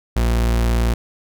40% pulse tone, 58 Hz, A#1, 8 cents flat, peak -14 dBFS, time 0.16-0.94 s, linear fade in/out 5 ms, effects none

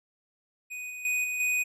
square tone with level steps, 2489 Hz, D#7, in tune, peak -36 / -38 / -26 / -30 / -25 dBFS, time 0.7-1.64 s, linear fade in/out 20 ms, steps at 0.9 / 1.05 / 1.24 / 1.4 s, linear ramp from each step 2 ms, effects low-pass 12000 Hz 12 dB/octave

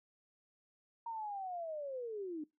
sine linear sweep, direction down, 936 to 291.4 Hz, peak -39 dBFS, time 1.06-2.44 s, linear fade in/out 5 ms, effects noise-tail reverb RT60 0.2 s tail -21 dB re dry

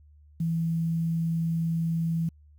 sine tone with quantisation, 164.9 Hz, E3, 1 cent sharp, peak -24 dBFS, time 0.4-2.29 s, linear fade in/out 5 ms, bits 9, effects added 74 Hz sine -52 dBFS peak until 2.58 s

